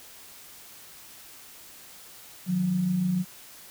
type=tone pair together; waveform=sine; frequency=155.56 / 182.21 Hz; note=D#3 / F#3; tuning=0 / -26 cents; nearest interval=minor third; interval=274 cents; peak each=-33 / -23 dBFS; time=2.46-3.25 s; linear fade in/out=50 ms; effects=white hiss -48 dBFS RMS until 3.7 s